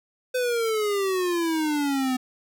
square exponential sweep, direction down, 510 to 252.1 Hz, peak -23 dBFS, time 0.34-2.17 s, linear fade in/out 10 ms, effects none

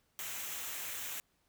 white noise with comb filter, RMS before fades -41 dBFS, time 0.19-1.2 s, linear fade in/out 0 ms, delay 0.21 ms, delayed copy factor -0.5, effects pink hiss -75 dBFS RMS until 1.48 s

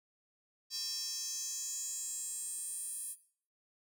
square tone with high-pass filter sweep, 362.6 Hz, F#4, 35 cents flat, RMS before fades -40 dBFS, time 0.7-3.16 s, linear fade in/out 50 ms, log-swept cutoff 5100 to 10000 Hz, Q 6.2, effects noise-tail reverb RT60 0.5 s tail -17 dB re dry

